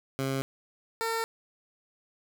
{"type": "tone pair in turn", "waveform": "15% pulse", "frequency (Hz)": [134.9, 453.7], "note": ["C#3", "A#4"], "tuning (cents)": [-47, -47], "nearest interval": "octave + major sixth", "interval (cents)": 2100, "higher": "second", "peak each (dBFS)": -22, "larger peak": "neither", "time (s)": [[0.19, 0.42], [1.01, 1.24]], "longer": "neither", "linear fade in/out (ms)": 0, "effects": []}